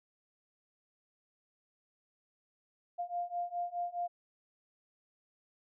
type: beating tone pair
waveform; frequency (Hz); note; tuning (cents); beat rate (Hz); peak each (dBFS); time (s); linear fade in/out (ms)
sine; 698.5 / 703.3; F5 / F5; 0 / +12; 4.8; -38 / -37; 2.98-4.08; 20
effects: none